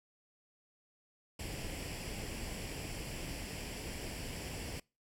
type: noise with comb filter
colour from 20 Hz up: pink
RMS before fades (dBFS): -42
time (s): 1.39-4.8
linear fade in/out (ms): 5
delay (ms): 0.39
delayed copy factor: +0.6
effects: noise-tail reverb RT60 0.3 s tail -25 dB re dry + low-pass 12000 Hz 12 dB/octave